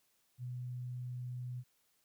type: tone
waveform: sine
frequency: 124.3 Hz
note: B2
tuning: 12 cents sharp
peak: -39 dBFS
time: 0.38-1.64 s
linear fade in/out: 50 ms
effects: white hiss -75 dBFS RMS until 2.04 s